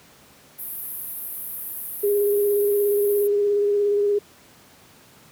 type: band-pass noise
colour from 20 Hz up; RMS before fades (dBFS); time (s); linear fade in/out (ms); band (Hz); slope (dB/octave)
white; -33; 0.58-3.28; 20; 11000 to 15000; 48
type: tone with vibrato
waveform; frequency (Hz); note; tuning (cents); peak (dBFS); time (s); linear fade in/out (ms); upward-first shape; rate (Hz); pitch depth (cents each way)
sine; 409; G#4; -26; -17; 2.03-4.19; 10; square; 17; 15
effects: pink hiss -51 dBFS RMS until 5.31 s + high-pass 100 Hz 12 dB/octave